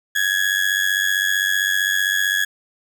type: tone with amplitude modulation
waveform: 35% pulse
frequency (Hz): 1676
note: G#6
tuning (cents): +15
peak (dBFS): -12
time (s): 0.15-2.45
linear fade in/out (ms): 10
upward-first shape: sine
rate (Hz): 95.5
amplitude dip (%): 75
effects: none